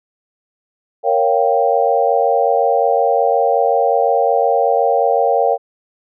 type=chord; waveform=sine; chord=G half-diminished seventh; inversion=first; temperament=equal; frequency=466.2 / 554.4 / 698.5 / 784 Hz; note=Bb4 / Db5 / F5 / G5; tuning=0 / 0 / 0 / 0 cents; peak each=-17 dBFS; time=1.03-5.58 s; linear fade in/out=50 ms; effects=none